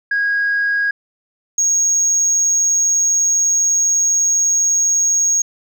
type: tone pair in turn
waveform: sine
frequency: 1643 / 6572 Hz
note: G#6 / G#8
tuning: -19 / -19 cents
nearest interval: 2 octaves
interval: 2400 cents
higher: second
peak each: -13 / -10 dBFS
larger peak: second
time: 0.11-0.91 / 1.58-5.42 s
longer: second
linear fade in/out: 5 ms
effects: tanh soft clip ceiling -11 dBFS